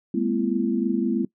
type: tone cluster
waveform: sine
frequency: 204.5 / 230.6 / 254.1 / 336.4 Hz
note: G#3 / A#3 / B3 / E4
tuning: -26 / -19 / +49 / +35 cents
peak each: -26 dBFS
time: 0.14-1.25 s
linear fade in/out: 5 ms
effects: noise-tail reverb RT60 0.1 s tail -21 dB re dry